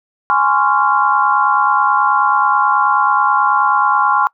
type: chord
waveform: sine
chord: Db major seventh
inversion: second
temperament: just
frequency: 831.5 / 1039.4 / 1108.7 / 1385.9 Hz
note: Ab5 / C6 / Db6 / F6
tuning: +2 / -12 / 0 / -14 cents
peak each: -16 dBFS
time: 0.3-4.27 s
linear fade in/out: 0 ms
effects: noise-tail reverb RT60 0.1 s tail -23 dB re dry